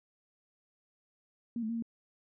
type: tone with pitch steps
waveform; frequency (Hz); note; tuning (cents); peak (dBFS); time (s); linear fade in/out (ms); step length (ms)
sine; 235 / 218.6 / 231.4 / 229.9; A#3 / A3 / A#3 / A#3; +14 / -11 / -13 / -24; -32; 1.56-1.824; 2; 66
effects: none